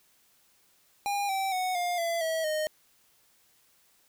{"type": "tone with pitch steps", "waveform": "square", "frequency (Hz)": [809, 773.4, 739.3, 706.7, 675.6, 645.8, 617.4], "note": ["G#5", "G5", "F#5", "F5", "E5", "E5", "D#5"], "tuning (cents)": [-46, -24, -2, 20, 42, -36, -14], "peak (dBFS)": -28, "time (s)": [1.06, 2.67], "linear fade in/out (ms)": 0, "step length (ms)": 230, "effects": ["white hiss -65 dBFS RMS until 4.08 s"]}